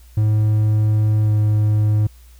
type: tone with pitch glide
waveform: triangle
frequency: 107.2 to 106.21 Hz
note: A2 to G#2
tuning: -45 to +39 cents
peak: -11 dBFS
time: 0.17-2.07 s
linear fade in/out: 5 ms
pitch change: -16 cents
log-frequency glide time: 1.23-1.31 s
effects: added 60 Hz sine -42 dBFS peak until 2.39 s + white hiss -54 dBFS RMS until 2.39 s